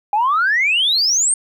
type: exponential sweep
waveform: sine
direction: up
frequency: 800 to 8870 Hz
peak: -12 dBFS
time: 0.13-1.34 s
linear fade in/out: 2 ms
effects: tanh soft clip ceiling -9 dBFS + 9-bit